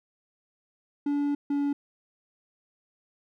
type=tone pair in turn; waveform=triangle; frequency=287.5 / 285 Hz; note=D4 / C#4; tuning=-37 / +48 cents; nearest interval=unison; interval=15 cents; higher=first; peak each=-22 dBFS; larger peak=neither; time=1.06-1.35 / 1.5-1.73 s; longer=first; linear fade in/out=5 ms; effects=none